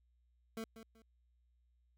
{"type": "tone with echo", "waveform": "25% pulse", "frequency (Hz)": 224, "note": "A3", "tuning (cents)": 31, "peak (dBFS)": -37, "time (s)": [0.57, 0.64], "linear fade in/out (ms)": 2, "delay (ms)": 190, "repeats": 2, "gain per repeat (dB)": -11, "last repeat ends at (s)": 1.02, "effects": ["added 60 Hz sine -70 dBFS peak until 1.97 s"]}